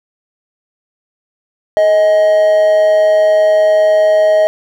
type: tone with amplitude modulation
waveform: triangle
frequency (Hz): 629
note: D#5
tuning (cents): +19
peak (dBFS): -3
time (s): 1.77-4.47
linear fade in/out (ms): 0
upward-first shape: sine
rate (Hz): 195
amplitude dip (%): 40
effects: none